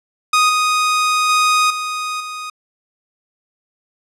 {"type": "tone with level steps", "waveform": "sawtooth", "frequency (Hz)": 1244.5, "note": "D#6", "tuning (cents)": 0, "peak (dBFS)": [-7, -10, -8, -17, -22], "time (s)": [0.33, 2.5], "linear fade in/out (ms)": 5, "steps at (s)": [0.49, 1.29, 1.7, 2.2], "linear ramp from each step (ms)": 5, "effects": ["low-pass 9000 Hz 12 dB/octave"]}